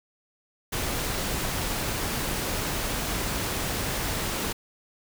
pink noise, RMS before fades -29 dBFS, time 0.72-4.53 s, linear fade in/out 10 ms, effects none

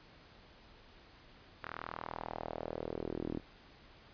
sawtooth tone with band-pass filter sweep, 40.45 Hz, E1, 32 cents flat, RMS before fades -42 dBFS, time 1.63-3.4 s, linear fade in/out 10 ms, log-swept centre 1500 to 290 Hz, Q 2.4, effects pink hiss -59 dBFS RMS until 4.13 s + resampled to 11025 Hz

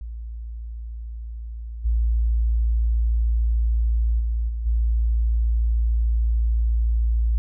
sine tone with level steps, 56.8 Hz, A#1, 44 cents flat, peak -30 / -17 / -20 / -24 / -17 dBFS, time 0.01-7.38 s, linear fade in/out 0 ms, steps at 1.84 / 4.19 / 4.48 / 4.65 s, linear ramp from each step 20 ms, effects none

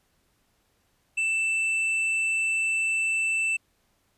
triangle tone with hard clipping, 2656 Hz, E7, 12 cents sharp, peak -24 dBFS, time 1.17-3.57 s, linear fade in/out 10 ms, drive 8 dB, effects pink hiss -69 dBFS RMS until 4.17 s + resampled to 32000 Hz

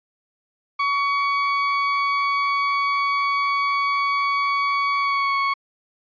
30% pulse tone with pitch glide, 1126 to 1107.3 Hz, C#6 to C#6, +27 to -2 cents, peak -16 dBFS, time 0.79-5.54 s, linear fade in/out 10 ms, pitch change -29 cents, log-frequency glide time 4.98-5.37 s, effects resampled to 11025 Hz

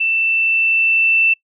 sine tone with level ramp, 2668 Hz, E7, 20 cents sharp, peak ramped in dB -14 to -10 dBFS, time 0-1.34 s, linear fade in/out 10 ms, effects noise-tail reverb RT60 0.1 s tail -26 dB re dry

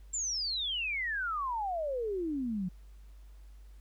sine exponential sweep, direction down, 7460 to 174.61 Hz, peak -31 dBFS, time 0.13-2.69 s, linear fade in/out 10 ms, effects added 50 Hz sine -49 dBFS peak until 3.8 s + pink hiss -69 dBFS RMS until 3.8 s

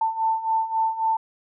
sine beating tone pair, 889 / 892.7 Hz, A5 / A5, +18 / +25 cents, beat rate 3.7 Hz, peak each -26 / -22 dBFS, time 0.01-1.17 s, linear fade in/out 5 ms, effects none

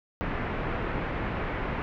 pink low-pass noise, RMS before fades -31 dBFS, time 0.21-1.82 s, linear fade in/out 0 ms, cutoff 2300 Hz, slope 24 dB/octave, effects none

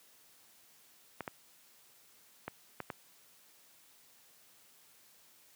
clicks, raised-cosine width 0.5 ms, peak -23 dBFS, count 5, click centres 1.207 / 1.278 / 2.48 / 2.803 / 2.902 s, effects white hiss -63 dBFS RMS until 5.55 s + high-pass 100 Hz 12 dB/octave

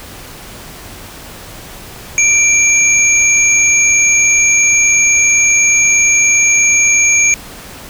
sine tone pair together, 2349 / 6623 Hz, D7 / G#8, 0 / -6 cents, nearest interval octave + tritone, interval 1794 cents, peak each -10 dBFS, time 2.18-7.34 s, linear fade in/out 0 ms, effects pink hiss -32 dBFS RMS until 7.89 s

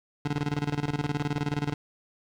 25% pulse tone with tremolo, 145.9 Hz, D3, 11 cents flat, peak -21 dBFS, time 0.25-1.74 s, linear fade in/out 5 ms, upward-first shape square, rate 19 Hz, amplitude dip 80%, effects low-pass 5000 Hz 12 dB/octave + 9-bit

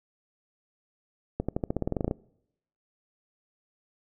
accelerating click train, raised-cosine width 2 ms, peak -14 dBFS, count 14, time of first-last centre 1.4-2.111 s, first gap 86 ms, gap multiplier 0.92, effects noise-tail reverb RT60 0.8 s tail -24 dB re dry

